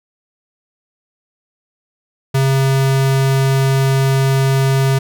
square tone, 134.8 Hz, C#3, 48 cents flat, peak -12 dBFS, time 2.34-4.99 s, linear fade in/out 10 ms, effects none

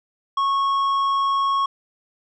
sine tone with tanh clipping, 1100 Hz, C#6, 14 cents flat, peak -19 dBFS, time 0.37-1.66 s, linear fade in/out 5 ms, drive 7 dB, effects none

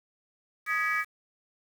sine tone cluster, 1244 / 1671 / 1946 / 2290 Hz, D#6 / G#6 / B6 / D7, -1 / +10 / -26 / -44 cents, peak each -30 dBFS, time 0.66-1.05 s, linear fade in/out 50 ms, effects tanh soft clip ceiling -19 dBFS + 8-bit

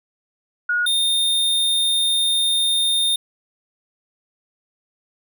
sine / square tone pair in turn, 1446 / 3644 Hz, F#6 / A#7, -40 / -40 cents, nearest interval octave + major third, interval 1600 cents, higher second, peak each -17 dBFS, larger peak neither, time 0.69-0.86 / 0.86-3.16 s, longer second, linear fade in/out 5 ms, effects none

